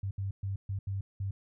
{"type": "tone bursts at uneven times", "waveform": "sine", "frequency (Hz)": 98, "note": "G2", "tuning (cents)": 0, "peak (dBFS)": -31, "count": 6, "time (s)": [[0.03, 0.11], [0.18, 0.31], [0.43, 0.56], [0.69, 0.79], [0.87, 1.01], [1.2, 1.31]], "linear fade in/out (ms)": 5, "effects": []}